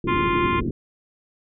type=low-pass noise; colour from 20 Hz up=white; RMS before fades=-26 dBFS; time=0.04-0.71 s; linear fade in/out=5 ms; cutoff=390 Hz; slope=48 dB/octave
type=harmonic tone; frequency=349.2 Hz; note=F4; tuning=in tune; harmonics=1 / 3 / 4 / 5 / 6 / 7 / 8 / 9 / 10; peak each=-24 / -22 / -33 / -37 / -31 / -31 / -42 / -40 / -43 dBFS; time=0.07-0.61 s; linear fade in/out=20 ms
effects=none